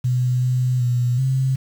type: tone with pitch steps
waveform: sine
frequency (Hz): 125.3 / 126.3 / 122.5 / 132.1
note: B2 / B2 / B2 / C3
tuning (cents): +25 / +39 / -14 / +17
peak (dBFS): -16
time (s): 0.04-1.56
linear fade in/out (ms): 10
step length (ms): 380
effects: 7-bit